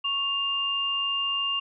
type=tone pair together; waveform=sine; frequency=1108.7 / 2803 Hz; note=C#6 / F7; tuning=0 / +6 cents; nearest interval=octave + major third; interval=1606 cents; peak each=-32 / -25 dBFS; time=0.04-1.6 s; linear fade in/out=10 ms; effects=none